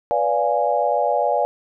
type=chord; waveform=sine; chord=B diminished seventh; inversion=none; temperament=equal with one note detuned; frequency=493.9 / 581.3 / 698.5 / 830.6 Hz; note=B4 / D5 / F5 / Ab5; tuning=0 / -18 / 0 / 0 cents; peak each=-24 / -21 / -22 / -22 dBFS; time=0.11-1.45 s; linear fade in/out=0 ms; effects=none